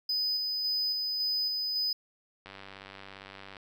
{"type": "tone with tremolo", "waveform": "triangle", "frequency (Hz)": 5000, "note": "D#8", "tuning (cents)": 8, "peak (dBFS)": -26, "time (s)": [0.09, 1.93], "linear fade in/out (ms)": 5, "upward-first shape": "square", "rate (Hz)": 1.8, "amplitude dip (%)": 25}
{"type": "click train", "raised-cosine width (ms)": 0.3, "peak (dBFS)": -29, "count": 109, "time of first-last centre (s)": [2.46, 3.568], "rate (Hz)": 97.5}
{"effects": []}